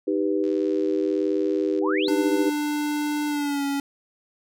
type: chord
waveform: sine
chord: Eb augmented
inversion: none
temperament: equal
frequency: 311.1 / 392 / 493.9 Hz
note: Eb4 / G4 / B4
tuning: 0 / 0 / 0 cents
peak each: -24 / -24 / -28 dBFS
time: 0.07-2.5 s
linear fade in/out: 10 ms
type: click train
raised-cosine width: 0.2 ms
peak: -30 dBFS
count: 107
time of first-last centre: 0.44-1.789 s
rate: 78.6 Hz
type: exponential sweep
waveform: sine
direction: up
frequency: 680 to 5350 Hz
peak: -26 dBFS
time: 1.81-2.11 s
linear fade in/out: 50 ms
type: tone with pitch glide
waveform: square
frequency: 296.8 to 280.1 Hz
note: D4 to C#4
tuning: +18 to +18 cents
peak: -24 dBFS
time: 2.08-3.8 s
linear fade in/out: 2 ms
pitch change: -100 cents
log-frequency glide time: 3.27-3.64 s
effects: none